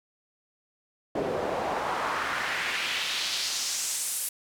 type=noise with band-pass filter sweep; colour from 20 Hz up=pink; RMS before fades=-30 dBFS; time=1.15-4.29 s; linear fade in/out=5 ms; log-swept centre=440 to 11000 Hz; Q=1.7; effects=none